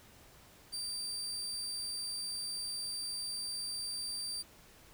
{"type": "tone", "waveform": "30% pulse", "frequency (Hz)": 4676, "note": "D8", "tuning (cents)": -8, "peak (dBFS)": -34, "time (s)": [0.72, 4.43], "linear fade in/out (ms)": 20, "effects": ["pink hiss -59 dBFS RMS until 4.93 s"]}